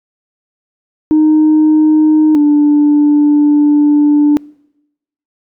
sine tone pair in turn, 308.8 / 294.4 Hz, D#4 / D4, -13 / +4 cents, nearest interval minor second, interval 83 cents, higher first, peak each -4 dBFS, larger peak neither, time 1.11-2.35 / 2.35-4.37 s, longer second, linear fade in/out 0 ms, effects noise-tail reverb RT60 0.9 s tail -26 dB re dry + tanh soft clip ceiling -3 dBFS

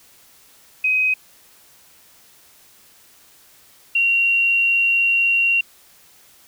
sine tone pair in turn, 2521 / 2752 Hz, D#7 / F7, +22 / -26 cents, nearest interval major second, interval 152 cents, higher second, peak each -15 / -14 dBFS, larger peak second, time 0.84-1.14 / 3.95-5.61 s, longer second, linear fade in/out 5 ms, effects white hiss -51 dBFS RMS until 6.47 s

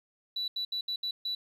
sine tone bursts at uneven times, 3951 Hz, B7, in tune, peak -29 dBFS, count 6, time 0.36-0.48 / 0.56-0.65 / 0.72-0.81 / 0.88-0.96 / 1.03-1.11 / 1.25-1.35 s, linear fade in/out 5 ms, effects tanh soft clip ceiling -27 dBFS + 11-bit

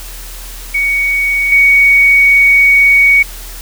sine tone with level steps, 2239 Hz, C#7, 17 cents sharp, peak -10 / -4 dBFS, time 0.74-3.23 s, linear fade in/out 10 ms, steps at 1.52 s, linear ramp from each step 2 ms, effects added 40 Hz sine -27 dBFS peak until 3.61 s + white hiss -31 dBFS RMS until 3.61 s

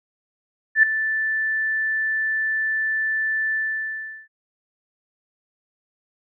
sine tone with ADSR envelope, 1760 Hz, A6, in tune, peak -8 dBFS, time 0.75-4.28 s, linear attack 81 ms, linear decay 3 ms, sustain -12 dB, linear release 740 ms, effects none

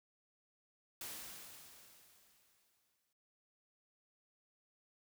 white noise with exponential decay, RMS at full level -45 dBFS, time 1.01-3.13 s, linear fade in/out 2 ms, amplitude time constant 460 ms, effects none

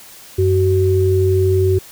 sine tone pair together, 94 / 376.3 Hz, F#2 / F#4, +28 / +29 cents, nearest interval 2 octaves, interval 2401 cents, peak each -14 dBFS, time 0.38-1.79 s, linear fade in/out 10 ms, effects white hiss -40 dBFS RMS until 1.91 s

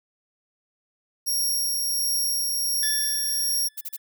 15% pulse tone with tremolo, 5588 Hz, F8, in tune, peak -16 dBFS, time 1.26-3.69 s, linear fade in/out 20 ms, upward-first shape triangle, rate 1.4 Hz, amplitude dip 25%
25% pulse tone with exponential decay, 1736 Hz, A6, 24 cents flat, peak -24 dBFS, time 2.83-3.98 s, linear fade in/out 1 ms, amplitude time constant 250 ms
violet noise bursts, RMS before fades -32 dBFS, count 3, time 3.77-3.968 s, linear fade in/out 10 ms, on 42 ms, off 36 ms
effects none

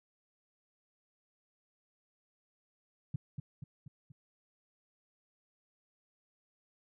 sine tone with echo, 138.59 Hz, C#3, in tune, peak -30 dBFS, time 3.14-3.16 s, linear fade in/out 5 ms, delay 240 ms, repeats 4, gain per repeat -5 dB, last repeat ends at 4.12 s, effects none

